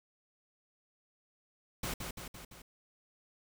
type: noise with echo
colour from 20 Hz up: pink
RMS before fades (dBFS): -37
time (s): 1.83-1.94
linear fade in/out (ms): 5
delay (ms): 170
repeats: 4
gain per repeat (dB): -4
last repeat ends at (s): 2.62
effects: none